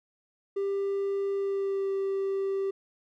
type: tone with pitch glide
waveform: triangle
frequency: 395.8 to 390.1 Hz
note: G4 to G4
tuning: +17 to -8 cents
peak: -24 dBFS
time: 0.56-2.71 s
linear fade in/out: 10 ms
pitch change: -25 cents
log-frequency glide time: 1.35-1.92 s
effects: tanh soft clip ceiling -20 dBFS